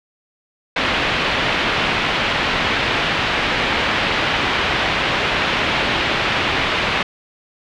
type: low-pass noise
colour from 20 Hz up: white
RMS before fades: -19 dBFS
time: 0.76-7.03 s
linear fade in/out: 5 ms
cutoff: 3200 Hz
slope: 24 dB/octave
effects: none